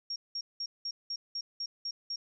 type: tone bursts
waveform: sine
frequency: 5560 Hz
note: F8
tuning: 9 cents flat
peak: -33 dBFS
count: 9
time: 0.1-2.16 s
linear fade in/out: 5 ms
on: 60 ms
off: 190 ms
effects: none